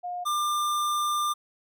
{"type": "tone pair in turn", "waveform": ["sine", "square"], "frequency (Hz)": [713, 1195], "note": ["F5", "D6"], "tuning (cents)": [36, 30], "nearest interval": "major sixth", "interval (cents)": 894, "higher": "second", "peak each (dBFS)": [-30, -25], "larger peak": "second", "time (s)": [[0.03, 0.25], [0.25, 1.34]], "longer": "second", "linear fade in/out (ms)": 20, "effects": []}